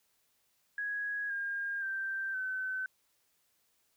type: tone with pitch steps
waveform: sine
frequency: 1661.2 / 1613.9 / 1568 / 1523.3 Hz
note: G#6 / G6 / G6 / F#6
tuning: 0 / +50 / 0 / +50 cents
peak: -33 dBFS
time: 0.78-2.86 s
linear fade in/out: 2 ms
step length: 520 ms
effects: white hiss -74 dBFS RMS until 3.96 s